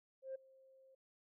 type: tone with ADSR envelope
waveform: sine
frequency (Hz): 530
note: C5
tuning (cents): +22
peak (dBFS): -39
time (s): 0.22-0.95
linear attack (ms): 130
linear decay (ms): 11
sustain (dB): -24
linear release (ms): 6
effects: tanh soft clip ceiling -38 dBFS